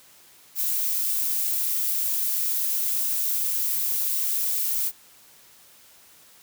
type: noise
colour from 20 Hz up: violet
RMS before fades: -25 dBFS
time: 0.55-4.92 s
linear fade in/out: 50 ms
effects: white hiss -53 dBFS RMS until 6.42 s + high-pass 60 Hz 12 dB/octave